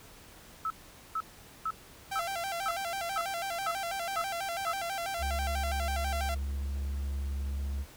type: tone bursts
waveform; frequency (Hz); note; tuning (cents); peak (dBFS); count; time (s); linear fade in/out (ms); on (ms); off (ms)
sine; 1304; E6; -19; -29; 9; 0.65-4.718; 2; 52; 450
type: tone with vibrato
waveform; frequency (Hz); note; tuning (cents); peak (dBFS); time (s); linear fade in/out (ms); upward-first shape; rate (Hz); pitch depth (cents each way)
sawtooth; 730; F#5; -24; -29; 2.11-6.35; 10; square; 6.1; 120
type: tone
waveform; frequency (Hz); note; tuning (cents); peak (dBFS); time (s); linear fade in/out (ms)
triangle; 69.3; C#2; 0; -29; 5.18-7.86; 50
effects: pink hiss -53 dBFS RMS until 7.96 s